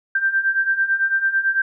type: beating tone pair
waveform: sine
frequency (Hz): 1568 / 1577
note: G6 / G6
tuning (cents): 0 / +10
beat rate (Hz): 9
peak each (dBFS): -22 / -18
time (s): 0.15-1.62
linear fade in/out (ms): 5
effects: none